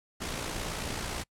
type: noise with amplitude modulation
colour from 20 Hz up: pink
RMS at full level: -33 dBFS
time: 0.2-1.24 s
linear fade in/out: 20 ms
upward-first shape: sine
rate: 58.3 Hz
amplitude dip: 45%
effects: noise-tail reverb RT60 0.1 s tail -26 dB re dry + low-pass 10000 Hz 12 dB/octave